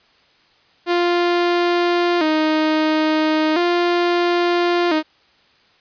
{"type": "tone with vibrato", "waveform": "sawtooth", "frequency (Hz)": 329.6, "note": "E4", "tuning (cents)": 0, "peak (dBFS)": -11, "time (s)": [0.86, 5.03], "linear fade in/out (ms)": 50, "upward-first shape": "square", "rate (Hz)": 0.37, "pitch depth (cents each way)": 100, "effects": ["white hiss -55 dBFS RMS until 5.8 s", "resampled to 11025 Hz"]}